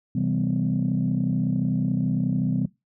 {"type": "chord", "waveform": "sine", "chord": "C major seventh", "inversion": "none", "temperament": "equal with one note detuned", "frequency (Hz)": [130.81, 164.81, 196, 252], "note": ["C3", "E3", "G3", "B3"], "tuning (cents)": [0, 0, 0, 35], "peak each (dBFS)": -26, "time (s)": [0.15, 2.66], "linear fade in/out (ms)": 5, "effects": ["noise-tail reverb RT60 0.2 s tail -20 dB re dry", "tanh soft clip ceiling -14 dBFS"]}